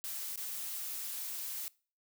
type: noise with dropouts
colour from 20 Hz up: blue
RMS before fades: -40 dBFS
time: 0.04-1.68 s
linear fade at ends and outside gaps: 0 ms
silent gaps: 0.358-0.376 s
effects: noise-tail reverb RT60 0.4 s tail -23 dB re dry